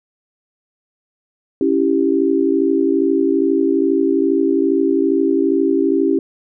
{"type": "chord", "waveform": "sine", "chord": "C# diminished", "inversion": "none", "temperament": "equal", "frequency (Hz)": [277.2, 329.6, 392], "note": ["C#4", "E4", "G4"], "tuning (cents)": [0, 0, 0], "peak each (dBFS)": -17, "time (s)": [1.61, 6.19], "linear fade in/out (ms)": 2, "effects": []}